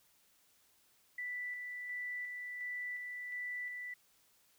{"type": "tone with tremolo", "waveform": "sine", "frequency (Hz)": 1975.5, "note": "B6", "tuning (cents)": 0, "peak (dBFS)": -38, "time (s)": [1.18, 3.94], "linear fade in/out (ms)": 5, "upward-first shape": "square", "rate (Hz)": 1.4, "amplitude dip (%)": 30, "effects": ["white hiss -70 dBFS RMS until 4.58 s"]}